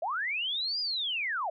sine linear two-way sweep, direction up then down, 595 to 4978 to 595 Hz, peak -29 dBFS, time 0.02-1.5 s, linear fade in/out 5 ms, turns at 0.8 s, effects none

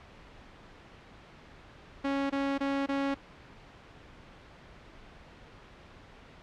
sawtooth tone bursts, 276.5 Hz, C#4, 4 cents flat, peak -24 dBFS, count 4, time 2.04-3.146 s, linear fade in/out 10 ms, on 260 ms, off 22 ms, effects pink hiss -52 dBFS RMS until 6.42 s + low-pass 3000 Hz 12 dB/octave

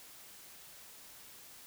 silence, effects white hiss -54 dBFS RMS until 1.66 s

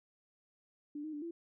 sine tone with pitch steps, 293.9 / 310.9 / 294 / 336.8 Hz, D4 / D#4 / D4 / E4, +1 / -1 / +2 / +37 cents, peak -39 dBFS, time 0.95-1.31 s, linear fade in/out 5 ms, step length 90 ms, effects none

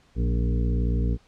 harmonic tone with a mistuned harmonic, 58.27 Hz, A#1, in tune, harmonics 1 / 2 / 3 / 4 / 5 / 7 / 8, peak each -22 / -28 / -32 / -34 / -36 / -39 / -40 dBFS, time 0.15-1.18 s, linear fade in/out 50 ms, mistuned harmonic 3, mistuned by +41 cents, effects pink hiss -60 dBFS RMS until 1.27 s + low-pass 6000 Hz 12 dB/octave

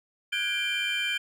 triangle tone cluster, 1461 / 1559 / 1655 / 2373 / 3111 Hz, F#6 / G6 / G#6 / D7 / G7, -22 / -10 / -6 / +17 / -14 cents, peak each -36 / -36 / -34 / -28 / -29 dBFS, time 0.32-1.18 s, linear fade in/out 10 ms, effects none

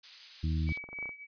pink high-pass noise, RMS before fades -48 dBFS, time 0.03-0.78 s, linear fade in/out 10 ms, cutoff 3800 Hz, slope 12 dB/octave
harmonic tone, 79.1 Hz, D#2, 29 cents sharp, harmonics 1 / 2 / 3 / 4, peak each -29 / -34 / -41 / -43 dBFS, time 0.43-0.73 s, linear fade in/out 10 ms
sine tone with tremolo, 2281 Hz, C#7, 49 cents sharp, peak -34 dBFS, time 0.66-1.27 s, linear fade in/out 50 ms, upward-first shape triangle, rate 3.4 Hz, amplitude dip 90%
clicks, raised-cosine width 1 ms, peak -34 dBFS, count 9, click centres 0.691 / 0.774 / 0.84 / 0.889 / 0.93 / 0.988 / 1.027 / 1.057 / 1.092 s
effects resampled to 11025 Hz

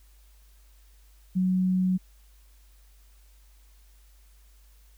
sine tone, 185 Hz, F#3, in tune, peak -21 dBFS, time 1.35-1.98 s, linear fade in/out 20 ms, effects added 50 Hz sine -53 dBFS peak until 4.97 s + white hiss -64 dBFS RMS until 4.97 s

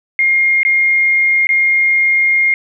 sine tone with dropouts, 2129 Hz, C7, 30 cents sharp, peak -9 dBFS, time 0.19-2.54 s, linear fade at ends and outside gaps 1 ms, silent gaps 0.632-0.65 / 1.47-1.491 s, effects none

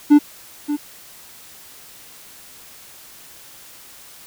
triangle tone with echo, 293.7 Hz, D4, in tune, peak -4 dBFS, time 0.1-0.19 s, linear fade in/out 20 ms, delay 580 ms, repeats 1, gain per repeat -12 dB, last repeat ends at 0.77 s, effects white hiss -43 dBFS RMS until 4.26 s

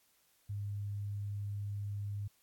sine tone, 101.8 Hz, G#2, 34 cents flat, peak -36 dBFS, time 0.49-2.28 s, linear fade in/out 10 ms, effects white hiss -71 dBFS RMS until 2.42 s + AAC 64 kbps

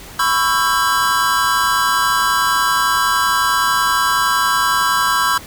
square chord, C# half-diminished seventh, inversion third, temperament just, 997.9 / 1108.7 / 1330.5 / 1596.6 Hz, B5 / C#6 / E6 / G6, +18 / 0 / +16 / +31 cents, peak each -20 dBFS, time 0.19-5.38 s, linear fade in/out 5 ms, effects pink hiss -36 dBFS RMS until 5.46 s

